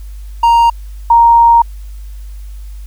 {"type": "tone pair in turn", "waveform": ["triangle", "sine"], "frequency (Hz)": [933, 933], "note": ["A#5", "A#5"], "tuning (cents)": [1, 1], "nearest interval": "unison", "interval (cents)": 0, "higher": "neither", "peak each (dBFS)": -3, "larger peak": "neither", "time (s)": [[0.43, 0.7], [1.1, 1.62]], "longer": "second", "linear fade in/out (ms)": 5, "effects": ["added 50 Hz sine -25 dBFS peak until 2.86 s", "white hiss -48 dBFS RMS until 2.86 s"]}